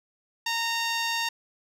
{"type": "tone", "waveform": "10% pulse", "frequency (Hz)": 922, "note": "A#5", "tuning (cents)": -19, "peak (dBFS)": -17, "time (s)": [0.46, 1.29], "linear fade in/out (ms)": 5, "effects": ["low-pass 10000 Hz 12 dB/octave"]}